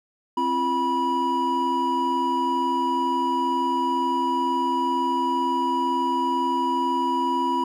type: tone cluster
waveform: triangle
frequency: 264.8 / 342.7 / 976 Hz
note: C4 / F4 / B5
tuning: +21 / -33 / -21 cents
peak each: -26 / -27 / -20 dBFS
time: 0.37-7.64 s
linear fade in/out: 5 ms
effects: none